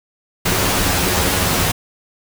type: noise with comb filter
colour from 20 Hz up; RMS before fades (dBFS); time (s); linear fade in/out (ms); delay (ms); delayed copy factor
pink; -17; 0.45-1.72; 10; 11; +0.75
effects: none